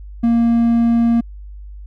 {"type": "tone", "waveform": "triangle", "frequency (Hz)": 233.1, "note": "A#3", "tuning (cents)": 0, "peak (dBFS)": -9, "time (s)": [0.23, 1.21], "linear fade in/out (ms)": 10, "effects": ["added 50 Hz sine -31 dBFS peak until 1.86 s"]}